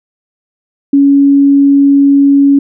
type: tone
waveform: sine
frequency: 279.7 Hz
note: C#4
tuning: 16 cents sharp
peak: -3 dBFS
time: 0.93-2.59 s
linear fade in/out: 5 ms
effects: none